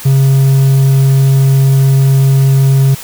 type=tone; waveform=triangle; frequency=135.3 Hz; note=C#3; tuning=42 cents flat; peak=-3 dBFS; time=0.05-2.95 s; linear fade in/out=10 ms; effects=white hiss -28 dBFS RMS until 3.03 s